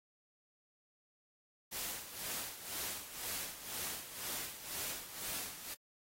white noise with tremolo, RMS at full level -40 dBFS, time 1.71-5.75 s, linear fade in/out 20 ms, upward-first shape sine, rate 2 Hz, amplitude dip 70%, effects AAC 48 kbps

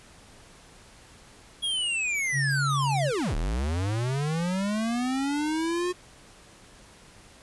square linear two-way sweep, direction down then up, 3330 to 34.1 to 364 Hz, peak -26 dBFS, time 1.62-5.93 s, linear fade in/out 20 ms, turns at 3.35 s
sine tone, 138.59 Hz, C#3, in tune, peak -25 dBFS, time 2.32-3.12 s, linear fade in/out 50 ms
effects pink hiss -52 dBFS RMS until 7.42 s + resampled to 24000 Hz

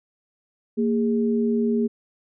sine tone pair together, 230.1 / 410 Hz, A#3 / G#4, -22 / -22 cents, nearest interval minor seventh, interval 1000 cents, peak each -20 / -24 dBFS, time 0.77-1.88 s, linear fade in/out 20 ms, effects none

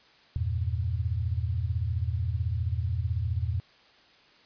sine chord, E diminished, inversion none, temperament equal, 82.41 / 98 / 116.54 Hz, E2 / G2 / Bb2, 0 / 0 / 0 cents, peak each -29 / -32 / -31 dBFS, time 0.36-3.6 s, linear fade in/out 0 ms, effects white hiss -58 dBFS RMS until 4.45 s + resampled to 11025 Hz

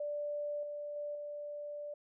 sine tone with level steps, 587 Hz, D5, 1 cent flat, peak -35 / -39 / -37 / -40 dBFS, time 0-1.94 s, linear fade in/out 5 ms, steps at 0.63 / 0.96 / 1.15 s, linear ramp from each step 2 ms, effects none

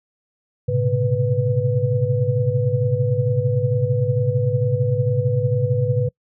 sine tone cluster, 108.8 / 124.3 / 135.4 / 495 Hz, A2 / B2 / C#3 / B4, -19 / +12 / -40 / +4 cents, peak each -22 dBFS, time 0.68-6.09 s, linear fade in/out 10 ms, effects noise-tail reverb RT60 0.1 s tail -26 dB re dry

